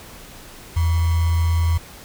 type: tone with sample-and-hold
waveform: sine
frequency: 83.4 Hz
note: E2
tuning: 21 cents sharp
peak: -15 dBFS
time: 0.76-1.78 s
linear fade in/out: 10 ms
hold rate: 1050 Hz
effects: pink hiss -41 dBFS RMS until 2.04 s